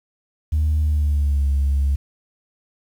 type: tone with pitch glide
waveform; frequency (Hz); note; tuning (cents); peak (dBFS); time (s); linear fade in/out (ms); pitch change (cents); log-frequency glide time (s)
sine; 76.6 to 69.44; D#2 to C#2; -27 to +4; -14; 0.52-1.96; 10; -169; 0.8-1.47
effects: tanh soft clip ceiling -13 dBFS + 8-bit